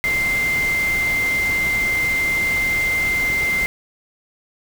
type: tone in noise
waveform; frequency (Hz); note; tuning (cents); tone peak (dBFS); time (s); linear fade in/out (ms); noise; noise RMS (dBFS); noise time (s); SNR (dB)
sine; 2089; C7; -3; -17; 0.04-3.66; 0; pink; -29; 0.04-3.66; +9
effects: none